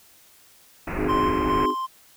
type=low-pass noise; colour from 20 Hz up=pink; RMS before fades=-29 dBFS; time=0.87-1.66 s; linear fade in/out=5 ms; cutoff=2600 Hz; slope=96 dB/octave
type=chord; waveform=sine; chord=Ab dominant seventh; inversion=first; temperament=equal with one note detuned; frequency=261.6 / 311.1 / 365.5 / 415.3 Hz; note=C4 / Eb4 / Gb4 / Ab4; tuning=0 / 0 / -21 / 0 cents; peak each=-29 dBFS; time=0.95-1.75 s; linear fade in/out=50 ms
type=tone with tremolo; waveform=triangle; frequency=1046.5 Hz; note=C6; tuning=in tune; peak=-19 dBFS; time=1.08-1.87 s; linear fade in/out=20 ms; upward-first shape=square; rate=2.4 Hz; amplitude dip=40%
effects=white hiss -54 dBFS RMS until 2.16 s